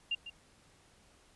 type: tone with echo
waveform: sine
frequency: 2794 Hz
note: F7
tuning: in tune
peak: -30 dBFS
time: 0.11-0.15 s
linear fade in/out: 5 ms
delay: 150 ms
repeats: 1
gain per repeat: -12 dB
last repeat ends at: 0.3 s
effects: pink hiss -64 dBFS RMS until 1.35 s + resampled to 24000 Hz